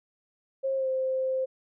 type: tone with pitch glide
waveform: sine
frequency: 536 to 522.9 Hz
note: C5 to C5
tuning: +42 to -1 cents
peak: -25 dBFS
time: 0.63-1.46 s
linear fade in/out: 20 ms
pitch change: -43 cents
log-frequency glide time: 0.76-0.88 s
effects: none